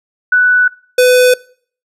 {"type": "tone pair in turn", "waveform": ["sine", "square"], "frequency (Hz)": [1486, 500.6], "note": ["F#6", "B4"], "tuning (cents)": [7, 23], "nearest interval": "octave + perfect fifth", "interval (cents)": 1884, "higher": "first", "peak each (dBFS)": -6, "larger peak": "neither", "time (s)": [[0.32, 0.68], [0.98, 1.34]], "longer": "neither", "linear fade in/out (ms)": 5, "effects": ["noise-tail reverb RT60 0.5 s tail -23 dB re dry", "resampled to 32000 Hz"]}